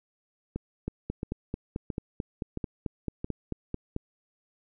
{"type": "two click trains", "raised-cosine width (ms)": 3, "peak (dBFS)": [-18, -19], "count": [15, 5], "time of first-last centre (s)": [[0.88, 3.964], [0.56, 3.245]], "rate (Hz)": [4.54, 1.49], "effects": []}